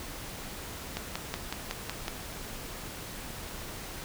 click train, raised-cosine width 0.2 ms, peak -15 dBFS, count 7, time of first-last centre 0.97-2.081 s, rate 5.4 Hz, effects pink hiss -41 dBFS RMS until 4.04 s

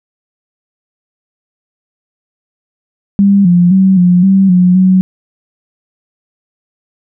sine tone with pitch steps, 199.1 / 175.7 / 190.6 / 178.2 / 193 / 180.3 / 186.6 Hz, G3 / F3 / G3 / F3 / G3 / F#3 / F#3, +27 / +11 / -48 / +35 / -27 / -45 / +15 cents, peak -4 dBFS, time 3.19-5.01 s, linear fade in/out 0 ms, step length 260 ms, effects none

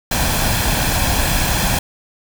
pink noise with comb filter, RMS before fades -17 dBFS, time 0.11-1.79 s, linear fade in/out 5 ms, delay 1.2 ms, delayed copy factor +0.5, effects none

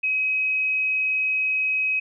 sine tone, 2539 Hz, D#7, 34 cents sharp, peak -20 dBFS, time 0.03-2 s, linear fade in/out 10 ms, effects none

